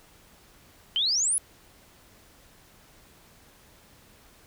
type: exponential sweep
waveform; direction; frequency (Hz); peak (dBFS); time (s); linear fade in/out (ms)
sine; up; 2982 to 10910; -22; 0.96-1.38; 0
effects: pink hiss -56 dBFS RMS until 4.46 s